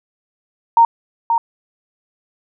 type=tone with echo; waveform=sine; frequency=925 Hz; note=A#5; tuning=14 cents flat; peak=-6 dBFS; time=0.77-0.85 s; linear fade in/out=2 ms; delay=530 ms; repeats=1; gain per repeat=-6 dB; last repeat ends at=1.38 s; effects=none